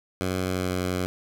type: tone with pitch glide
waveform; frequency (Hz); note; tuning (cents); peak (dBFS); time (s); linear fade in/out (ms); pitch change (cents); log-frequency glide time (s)
10% pulse; 92.5 to 91.28; F#2 to F#2; 0 to -23; -17; 0.21-1.06; 0; -23; 0.49-0.75
effects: none